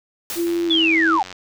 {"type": "noise with exponential decay", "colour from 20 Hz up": "white", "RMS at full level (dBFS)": -26, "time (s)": [0.3, 0.86], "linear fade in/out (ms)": 1, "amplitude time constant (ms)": 120}
{"type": "tone with pitch glide", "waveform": "sine", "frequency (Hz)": [340.8, 325.4], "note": ["F4", "E4"], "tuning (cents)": [-42, -22], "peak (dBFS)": -18, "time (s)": [0.35, 1.2], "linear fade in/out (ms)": 50, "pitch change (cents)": -80, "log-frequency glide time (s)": [0.66, 0.72]}
{"type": "click train", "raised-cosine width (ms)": 0.2, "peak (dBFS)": -17, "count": 80, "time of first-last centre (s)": [0.47, 1.327], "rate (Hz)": 92.2}
{"type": "linear sweep", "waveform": "sine", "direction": "down", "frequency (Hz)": [3520, 719], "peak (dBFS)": -15, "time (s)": [0.7, 1.23], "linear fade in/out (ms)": 10}
{"effects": []}